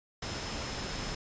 sine tone in noise, 5190 Hz, E8, 28 cents flat, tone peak -46 dBFS, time 0.22-1.15 s, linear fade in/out 5 ms, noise pink, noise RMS -37 dBFS, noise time 0.22-1.15 s, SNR -12 dB, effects resampled to 16000 Hz

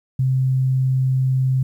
sine tone, 130.81 Hz, C3, in tune, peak -15 dBFS, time 0.19-1.63 s, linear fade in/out 5 ms, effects 9-bit

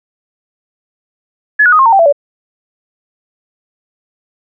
sine tone with pitch steps, 1704 / 1457.9 / 1247.4 / 1067.3 / 913.2 / 781.3 / 668.5 / 571.9 Hz, G#6 / F#6 / D#6 / C6 / A#5 / G5 / E5 / D5, +44 / -26 / +4 / +34 / -36 / -6 / +24 / -46 cents, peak -4 dBFS, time 1.59-2.126 s, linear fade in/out 10 ms, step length 67 ms, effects none

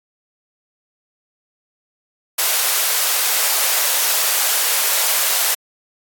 white high-pass noise, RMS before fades -17 dBFS, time 2.38-5.55 s, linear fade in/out 10 ms, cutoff 510 Hz, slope 24 dB/octave, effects AAC 64 kbps

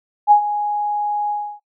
sine tone with ADSR envelope, 830.6 Hz, G#5, in tune, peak -5 dBFS, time 0.27-1.6 s, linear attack 42 ms, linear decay 93 ms, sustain -13 dB, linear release 300 ms, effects noise-tail reverb RT60 0.1 s tail -19 dB re dry

